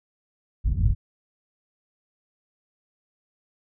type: low-pass noise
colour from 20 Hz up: white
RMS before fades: -19 dBFS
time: 0.64-0.95 s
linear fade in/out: 50 ms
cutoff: 110 Hz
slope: 24 dB/octave
effects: none